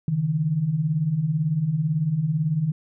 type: beating tone pair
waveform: sine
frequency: 139.9 / 157.9 Hz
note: C#3 / D#3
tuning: +16 / +26 cents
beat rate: 18 Hz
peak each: -27 / -21 dBFS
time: 0.08-2.72 s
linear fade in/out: 2 ms
effects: none